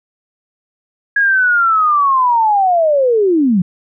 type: linear sweep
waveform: sine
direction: down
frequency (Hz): 1661.2 to 167.9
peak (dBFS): -9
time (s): 1.16-3.62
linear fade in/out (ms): 5
effects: none